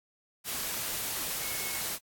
sine tone in noise, 2186 Hz, C#7, 25 cents flat, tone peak -43 dBFS, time 1.38-1.83 s, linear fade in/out 50 ms, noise white, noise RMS -34 dBFS, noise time 0.44-1.99 s, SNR -12 dB, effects AAC 64 kbps

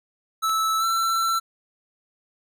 square tone with pitch glide, 1310 to 1342.2 Hz, E6 to E6, -11 to +31 cents, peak -21 dBFS, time 0.42-1.4 s, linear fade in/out 20 ms, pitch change +42 cents, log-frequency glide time 0.79-0.84 s
click, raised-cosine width 0.2 ms, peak -22 dBFS, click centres 0.495 s
effects none

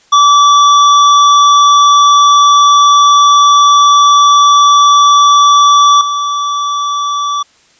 square tone with level steps, 1156 Hz, D6, 28 cents flat, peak -4 / -13 dBFS, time 0.12-7.43 s, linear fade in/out 10 ms, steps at 6.01 s, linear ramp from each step 2 ms, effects white hiss -48 dBFS RMS until 7.79 s + resampled to 16000 Hz

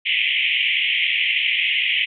white band-pass noise, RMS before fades -20 dBFS, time 0.05-2.06 s, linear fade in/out 20 ms, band 2000 to 3200 Hz, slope 96 dB/octave, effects none

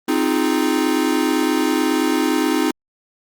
square chord, F minor seventh, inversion second, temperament equal, 261.6 / 311.1 / 349.2 / 415.3 Hz, C4 / Eb4 / F4 / Ab4, 0 / 0 / 0 / 0 cents, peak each -22 / -20 / -24 / -26 dBFS, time 0.08-2.71 s, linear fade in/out 5 ms, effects Opus 32 kbps

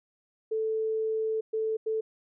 sine tone bursts at uneven times, 440 Hz, A4, in tune, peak -26 dBFS, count 3, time 0.51-1.41 / 1.53-1.77 / 1.86-2.01 s, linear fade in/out 10 ms, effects none

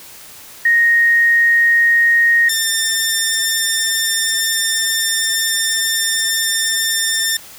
sine / 10% pulse tone pair in turn, 1864.7 / 1797.9 Hz, A#6 / A6, 0 / +37 cents, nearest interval minor second, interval 63 cents, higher first, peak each -9 / -6 dBFS, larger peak second, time 0.65-2.49 / 2.49-7.37 s, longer second, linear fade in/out 5 ms, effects white hiss -38 dBFS RMS until 7.58 s

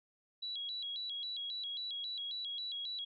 sine tone with vibrato, 3610 Hz, A7, 44 cents sharp, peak -38 dBFS, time 0.42-3.05 s, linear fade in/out 10 ms, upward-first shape square, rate 3.7 Hz, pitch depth 150 cents each way, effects none

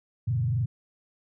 sine tone with frequency modulation, 120 Hz, B2, 49 cents flat, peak -23 dBFS, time 0.27-0.66 s, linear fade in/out 10 ms, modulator 23.3 Hz, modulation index 0.93, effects none

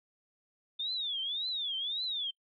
sine tone with vibrato, 3555 Hz, A7, 17 cents sharp, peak -32 dBFS, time 0.79-2.31 s, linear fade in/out 10 ms, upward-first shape triangle, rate 1.8 Hz, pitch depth 250 cents each way, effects noise-tail reverb RT60 0.1 s tail -26 dB re dry

